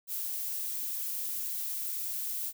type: noise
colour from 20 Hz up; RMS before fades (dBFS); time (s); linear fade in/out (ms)
violet; -35; 0.07-2.53; 50
effects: none